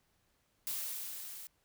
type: noise with level ramp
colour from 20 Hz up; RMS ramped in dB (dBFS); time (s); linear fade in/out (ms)
blue; -37 to -48; 0.67-1.47; 0
effects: pink hiss -75 dBFS RMS until 1.64 s